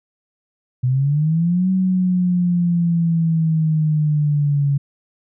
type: linear two-way sweep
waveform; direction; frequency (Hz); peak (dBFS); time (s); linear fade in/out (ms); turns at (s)
sine; up then down; 123.47 to 188.5 to 139.9; -14; 0.83-4.78; 10; 1.7
effects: none